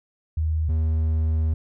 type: tone pair in turn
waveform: sine / triangle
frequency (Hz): 78.9 / 79.2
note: D#2 / D#2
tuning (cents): +25 / +31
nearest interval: unison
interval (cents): 6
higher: second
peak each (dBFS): -20 / -17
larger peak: second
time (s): 0.37-0.69 / 0.69-1.54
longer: second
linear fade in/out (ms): 5
effects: none